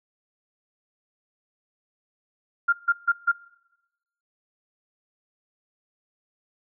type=tone bursts; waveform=sine; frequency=1396.9 Hz; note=F6; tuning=in tune; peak=-16 dBFS; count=4; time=2.68-3.318 s; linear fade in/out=10 ms; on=47 ms; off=150 ms; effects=noise-tail reverb RT60 1.0 s tail -22 dB re dry

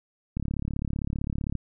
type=click train; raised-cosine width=5 ms; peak=-17 dBFS; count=43; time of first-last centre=0.37-1.553 s; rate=35.5 Hz; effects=none

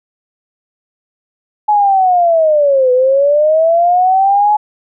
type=linear two-way sweep; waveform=sine; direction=down then up; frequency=850 to 497.2 to 850 Hz; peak=-7 dBFS; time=1.68-4.57 s; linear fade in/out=10 ms; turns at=2.92 s; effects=none

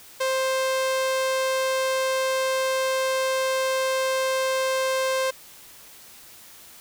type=tone with low-pass filter; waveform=sawtooth; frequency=525 Hz; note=C5; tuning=6 cents sharp; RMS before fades=-24 dBFS; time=0.2-5.31 s; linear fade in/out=10 ms; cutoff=11000 Hz; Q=0.73; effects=white hiss -47 dBFS RMS until 6.8 s

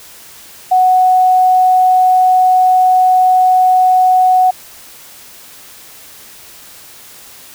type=tone; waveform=sine; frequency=740 Hz; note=F#5; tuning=in tune; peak=-6 dBFS; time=0.71-4.51 s; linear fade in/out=10 ms; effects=white hiss -37 dBFS RMS until 7.54 s

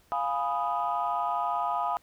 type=chord; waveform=sine; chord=F half-diminished seventh; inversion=none; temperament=equal; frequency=698.5 / 830.6 / 987.8 / 1244.5 Hz; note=F5 / Ab5 / Cb6 / Eb6; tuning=0 / 0 / 0 / 0 cents; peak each=-31 dBFS; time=0.12-1.97 s; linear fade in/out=0 ms; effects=tanh soft clip ceiling -18 dBFS + pink hiss -63 dBFS RMS until 2.02 s

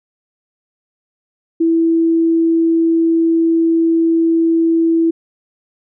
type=tone; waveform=sine; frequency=329.6 Hz; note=E4; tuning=in tune; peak=-10 dBFS; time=1.6-5.11 s; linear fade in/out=10 ms; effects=none

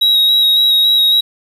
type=tone with vibrato; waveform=triangle; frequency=3824 Hz; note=A#7; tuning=43 cents sharp; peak=-7 dBFS; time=0.01-1.21 s; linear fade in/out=10 ms; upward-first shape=square; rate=3.6 Hz; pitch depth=16 cents each way; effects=8-bit

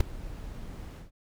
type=noise with ADSR envelope; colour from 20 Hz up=brown; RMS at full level=-17 dBFS; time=0-1.11 s; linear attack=5 ms; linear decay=7 ms; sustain=-23 dB; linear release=140 ms; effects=none

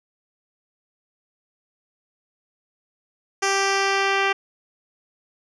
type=tone with low-pass filter sweep; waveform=10% pulse; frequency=392 Hz; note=G4; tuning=in tune; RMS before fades=-21 dBFS; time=3.42-4.33 s; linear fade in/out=10 ms; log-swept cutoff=6800 to 3200 Hz; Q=1.8; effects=none

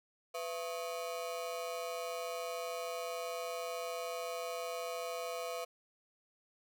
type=ring-modulated tone; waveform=35% pulse; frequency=587.3 Hz; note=D5; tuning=in tune; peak=-33 dBFS; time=0.34-5.65 s; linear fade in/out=10 ms; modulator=86.7 Hz; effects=none

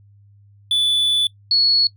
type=tone pair in turn; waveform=triangle / sine; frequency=3471 / 4373 Hz; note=A7 / C#8; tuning=-24 / -24 cents; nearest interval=major third; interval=400 cents; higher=second; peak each=-13 dBFS; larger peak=neither; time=0.71-1.27 / 1.51-1.87 s; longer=first; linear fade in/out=2 ms; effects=noise-tail reverb RT60 0.1 s tail -21 dB re dry + added 101 Hz sine -47 dBFS peak until 1.96 s

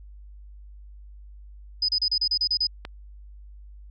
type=tone bursts; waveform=sine; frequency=4999 Hz; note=D#8; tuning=7 cents sharp; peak=-20 dBFS; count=9; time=1.82-2.67 s; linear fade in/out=5 ms; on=66 ms; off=32 ms
type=click; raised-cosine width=0.3 ms; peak=-18 dBFS; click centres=2.851 s
effects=added 50 Hz sine -42 dBFS peak until 3.9 s

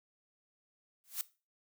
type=noise with exponential growth; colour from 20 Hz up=blue; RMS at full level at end=-32 dBFS; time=1.04-1.21 s; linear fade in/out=0 ms; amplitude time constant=35 ms; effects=noise-tail reverb RT60 0.3 s tail -18 dB re dry

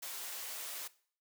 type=high-pass noise; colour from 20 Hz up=white; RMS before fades=-43 dBFS; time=0.02-0.88 s; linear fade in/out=10 ms; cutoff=480 Hz; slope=12 dB/octave; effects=noise-tail reverb RT60 0.5 s tail -19 dB re dry

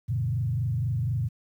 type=tone with frequency modulation; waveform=sine; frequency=119.4 Hz; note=A#2; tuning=42 cents sharp; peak=-24 dBFS; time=0.08-1.29 s; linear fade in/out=20 ms; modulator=24.1 Hz; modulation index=1.1; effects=10-bit

